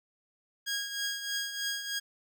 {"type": "tone with tremolo", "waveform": "15% pulse", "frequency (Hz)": 1636, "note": "G#6", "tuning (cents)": -26, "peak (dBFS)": -23, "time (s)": [0.66, 2], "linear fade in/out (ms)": 20, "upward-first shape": "triangle", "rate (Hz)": 3.2, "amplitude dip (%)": 65, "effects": []}